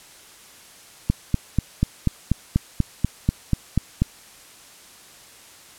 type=click train; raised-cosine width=5 ms; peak=-5 dBFS; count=13; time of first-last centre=1.1-4.02 s; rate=4.11 Hz; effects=white hiss -47 dBFS RMS until 5.78 s + low-pass 11000 Hz 12 dB/octave